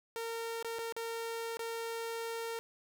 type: tone with dropouts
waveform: sawtooth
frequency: 458.6 Hz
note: A#4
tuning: 28 cents flat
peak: -33 dBFS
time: 0.16-2.59 s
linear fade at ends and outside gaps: 0 ms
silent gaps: 0.626-0.646 / 0.786-0.79 / 0.924-0.965 / 1.57-1.593 s
effects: none